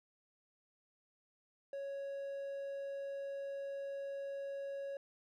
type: tone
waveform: triangle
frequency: 554.4 Hz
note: C#5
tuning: in tune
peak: -38 dBFS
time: 1.73-4.97 s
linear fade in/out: 2 ms
effects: none